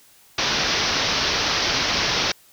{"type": "low-pass noise", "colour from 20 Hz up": "white", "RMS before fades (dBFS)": -22, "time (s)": [0.38, 2.32], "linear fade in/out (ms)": 5, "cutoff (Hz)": 5900, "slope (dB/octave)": 96, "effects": ["white hiss -53 dBFS RMS until 2.52 s"]}